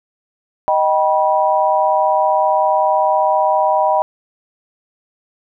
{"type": "chord", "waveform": "sine", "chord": "Eb augmented", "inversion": "none", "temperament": "just", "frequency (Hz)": [622.3, 777.8, 972.3], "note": ["Eb5", "G5", "B5"], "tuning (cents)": [0, -14, -27], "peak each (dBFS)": -16, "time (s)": [0.68, 4.02], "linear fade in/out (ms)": 0, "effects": []}